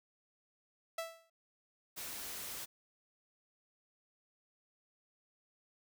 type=tone with exponential decay; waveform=sawtooth; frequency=659.3 Hz; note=E5; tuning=in tune; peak=-31 dBFS; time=0.98-1.3 s; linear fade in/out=5 ms; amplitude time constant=68 ms
type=noise; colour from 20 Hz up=white; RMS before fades=-44 dBFS; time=1.96-2.66 s; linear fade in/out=20 ms
effects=none